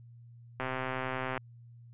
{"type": "click train", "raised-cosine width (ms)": 0.5, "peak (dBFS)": -19, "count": 102, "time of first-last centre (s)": [0.6, 1.377], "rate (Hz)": 130, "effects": ["added 118 Hz sine -50 dBFS peak until 1.93 s", "resampled to 8000 Hz"]}